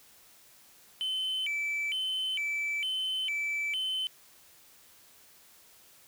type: tone with vibrato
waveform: sine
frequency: 2661 Hz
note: E7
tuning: 16 cents sharp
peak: -27 dBFS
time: 1.01-4.07 s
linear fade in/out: 0 ms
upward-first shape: square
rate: 1.1 Hz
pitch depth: 240 cents each way
effects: tanh soft clip ceiling -28 dBFS + white hiss -58 dBFS RMS until 6.07 s